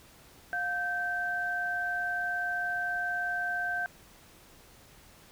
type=tone pair together; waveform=sine; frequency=710.1 / 1555 Hz; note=F5 / G6; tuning=+29 / -14 cents; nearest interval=octave + major second; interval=1357 cents; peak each=-35 / -30 dBFS; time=0.53-3.86 s; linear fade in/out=0 ms; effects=pink hiss -56 dBFS RMS until 5.31 s